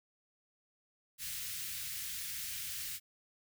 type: band-stop noise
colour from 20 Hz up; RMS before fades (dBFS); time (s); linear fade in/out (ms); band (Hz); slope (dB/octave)
white; -41; 1.18-3; 50; 160 to 1700; 24
effects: none